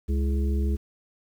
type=harmonic tone with a mistuned harmonic; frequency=69.8 Hz; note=C#2; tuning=13 cents sharp; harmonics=1 / 3 / 5 / 6; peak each=-22 / -32 / -36 / -38 dBFS; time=0.08-0.77 s; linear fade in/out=20 ms; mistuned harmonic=5; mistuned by=-86 cents; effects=9-bit